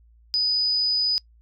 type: tone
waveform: sine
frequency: 4978 Hz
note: D#8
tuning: in tune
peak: -19 dBFS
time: 0.34-1.18 s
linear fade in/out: 0 ms
effects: noise-tail reverb RT60 0.1 s tail -24 dB re dry + added 57 Hz sine -52 dBFS peak until 1.41 s